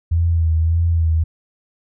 sine tone with vibrato, 82.41 Hz, E2, in tune, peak -13 dBFS, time 0.11-1.24 s, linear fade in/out 10 ms, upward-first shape sine, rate 1.7 Hz, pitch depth 44 cents each way, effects none

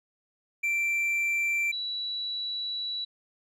triangle / sine tone pair in turn, 2349 / 3931 Hz, D7 / B7, 0 / -9 cents, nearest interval major sixth, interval 891 cents, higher second, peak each -23 / -30 dBFS, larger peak first, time 0.63-1.72 / 1.72-3.05 s, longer second, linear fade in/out 10 ms, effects none

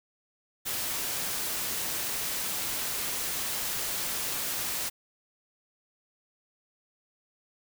white noise, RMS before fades -32 dBFS, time 0.65-4.9 s, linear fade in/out 20 ms, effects none

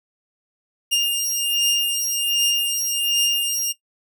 sawtooth beating tone pair, 2813 / 2814.3 Hz, F7 / F7, +12 / +13 cents, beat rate 1.3 Hz, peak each -18 dBFS, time 0.91-3.73 s, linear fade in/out 20 ms, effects noise-tail reverb RT60 0.1 s tail -17 dB re dry

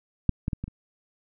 clicks, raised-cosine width 5 ms, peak -7 / -14 / -16 / -19 / -27 dBFS, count 5, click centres 0.293 / 0.481 / 0.532 / 0.64 / 0.68 s, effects none

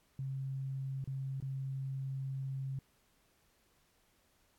sine tone with dropouts, 134.5 Hz, C3, 48 cents sharp, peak -36 dBFS, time 0.19-2.79 s, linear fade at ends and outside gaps 2 ms, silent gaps 1.042-1.074 / 1.402-1.424 s, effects pink hiss -72 dBFS RMS until 4.58 s + AAC 64 kbps

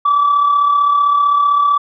sine tone with amplitude modulation, 1154 Hz, D6, 31 cents flat, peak -6 dBFS, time 0.05-1.78 s, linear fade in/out 10 ms, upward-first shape sine, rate 35.6 Hz, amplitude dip 50%, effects tanh soft clip ceiling -6 dBFS

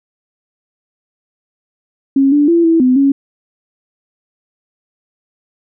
sine tone with pitch steps, 272.8 / 291.8 / 338.3 / 328.8 / 254.1 / 276.3 Hz, C#4 / D4 / E4 / E4 / B3 / C#4, -28 / -11 / +45 / -4 / +49 / -6 cents, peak -7 dBFS, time 2.16-3.12 s, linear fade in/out 5 ms, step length 160 ms, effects none

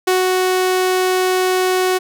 sawtooth tone with ADSR envelope, 370 Hz, F#4, in tune, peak -8 dBFS, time 0.07-1.99 s, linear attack 8 ms, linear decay 150 ms, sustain -2 dB, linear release 21 ms, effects none

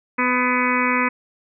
harmonic tone with a mistuned harmonic, 250.1 Hz, B3, 22 cents sharp, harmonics 1 / 2 / 4 / 5 / 6 / 7 / 8 / 9 / 10, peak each -23 / -28 / -23 / -26 / -29 / -29 / -25 / -25 / -28 dBFS, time 0.18-1.09 s, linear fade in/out 10 ms, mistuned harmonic 7, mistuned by -16 cents, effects none

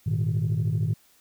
sine chord, Ab suspended second, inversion none, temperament just, 103.83 / 116.8 / 155.74 Hz, Ab2 / Bb2 / Eb3, 0 / +4 / +2 cents, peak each -25 dBFS, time 0.06-0.94 s, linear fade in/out 10 ms, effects tanh soft clip ceiling -18 dBFS + white hiss -60 dBFS RMS until 1.2 s

